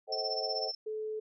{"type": "chord", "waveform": "sine", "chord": "A diminished seventh", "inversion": "none", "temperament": "just", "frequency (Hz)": [440, 528, 633.6, 760.3], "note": ["A4", "C5", "Eb5", "Gb5"], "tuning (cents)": [0, 16, 31, 47], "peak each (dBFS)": -39, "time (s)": [0.07, 0.72], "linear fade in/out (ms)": 50}
{"type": "tone with tremolo", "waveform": "sine", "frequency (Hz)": 5350, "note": "E8", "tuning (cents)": 25, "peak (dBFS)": -31, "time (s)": [0.12, 0.75], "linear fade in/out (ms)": 5, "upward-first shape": "sine", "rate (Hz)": 16, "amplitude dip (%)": 80}
{"type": "tone", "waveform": "sine", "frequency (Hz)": 432.4, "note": "A4", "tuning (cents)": -30, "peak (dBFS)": -34, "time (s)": [0.86, 1.2], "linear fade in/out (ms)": 10}
{"effects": []}